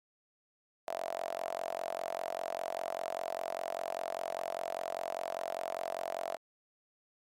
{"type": "tone with high-pass filter", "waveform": "sawtooth", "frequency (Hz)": 45.02, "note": "F#1", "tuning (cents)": -47, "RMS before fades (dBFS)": -38, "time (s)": [0.87, 6.37], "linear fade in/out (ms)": 10, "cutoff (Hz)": 660, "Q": 9.6, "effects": ["AAC 48 kbps"]}